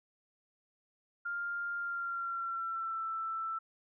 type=tone with pitch glide; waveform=sine; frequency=1400 to 1328.3 Hz; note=F6 to E6; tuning=+4 to +13 cents; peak=-34 dBFS; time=1.25-3.59 s; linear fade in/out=10 ms; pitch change=-91 cents; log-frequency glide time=1.78-3.05 s; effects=none